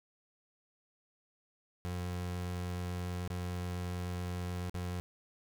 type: tone with dropouts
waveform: 30% pulse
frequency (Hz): 89.3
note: F2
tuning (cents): +39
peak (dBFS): -33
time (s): 1.85-5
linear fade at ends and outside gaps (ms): 0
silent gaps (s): 3.277-3.302 / 4.696-4.743
effects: none